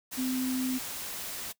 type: tone in noise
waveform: sine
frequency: 257.1 Hz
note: C4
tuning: 30 cents flat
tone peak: -28 dBFS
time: 0.17-0.79 s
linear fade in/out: 20 ms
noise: white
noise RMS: -38 dBFS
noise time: 0.11-1.53 s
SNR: +7 dB
effects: noise-tail reverb RT60 0.1 s tail -20 dB re dry